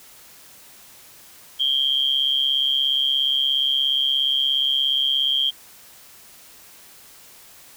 sine tone with amplitude modulation, 3200 Hz, G7, 35 cents sharp, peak -14 dBFS, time 1.59-5.51 s, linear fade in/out 20 ms, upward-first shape sine, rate 137 Hz, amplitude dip 80%, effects white hiss -47 dBFS RMS until 7.76 s

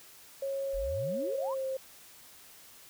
sine tone with pitch glide, 547 to 529.3 Hz, C#5 to C5, -23 to +20 cents, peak -31 dBFS, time 0.42-1.77 s, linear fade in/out 5 ms, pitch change -57 cents, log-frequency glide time 1.28-1.66 s
sine exponential sweep, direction up, 36.75 to 1154 Hz, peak -36 dBFS, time 0.73-1.55 s, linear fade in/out 20 ms
effects white hiss -54 dBFS RMS until 2.89 s

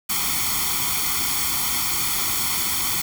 white noise with comb filter, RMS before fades -23 dBFS, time 0.09-3.02 s, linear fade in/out 10 ms, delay 0.9 ms, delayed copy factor +0.85, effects none

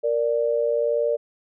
sine tone pair together, 466.2 / 587.4 Hz, A#4 / D5, 0 / 0 cents, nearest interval major third, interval 400 cents, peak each -22 dBFS, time 0.03-1.17 s, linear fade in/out 20 ms, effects none

